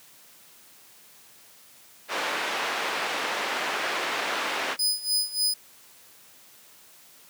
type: band-pass noise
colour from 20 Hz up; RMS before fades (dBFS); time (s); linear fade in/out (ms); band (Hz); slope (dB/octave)
white; -29; 2.08-4.77; 50; 400 to 2300; 12
type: tone with tremolo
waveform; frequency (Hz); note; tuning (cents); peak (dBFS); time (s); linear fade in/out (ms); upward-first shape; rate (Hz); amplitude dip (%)
sawtooth; 5000; D#8; +8; -18; 4.79-5.54; 5; sine; 3.4; 85
effects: white hiss -53 dBFS RMS until 7.29 s + high-pass 100 Hz 12 dB/octave